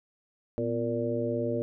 harmonic tone with a mistuned harmonic, 116.54 Hz, A#2, in tune, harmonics 1 / 2 / 3 / 4 / 5, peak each -35 / -33 / -34 / -32 / -33 dBFS, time 0.58-1.62 s, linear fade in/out 0 ms, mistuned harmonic 2, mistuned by +100 cents, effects none

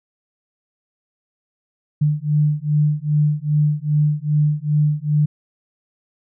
sine beating tone pair, 148.4 / 150.9 Hz, D3 / D3, +18 / +47 cents, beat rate 2.5 Hz, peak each -18 dBFS, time 2.01-5.26 s, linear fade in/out 10 ms, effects none

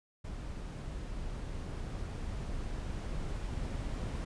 brown noise with level ramp, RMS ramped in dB -41 to -36 dBFS, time 0.24-4.25 s, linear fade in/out 10 ms, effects resampled to 22050 Hz

